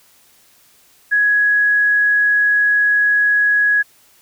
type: tone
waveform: sine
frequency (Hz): 1671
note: G#6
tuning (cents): +10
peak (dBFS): -11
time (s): 1.11-3.83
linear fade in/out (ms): 20
effects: white hiss -52 dBFS RMS until 4.21 s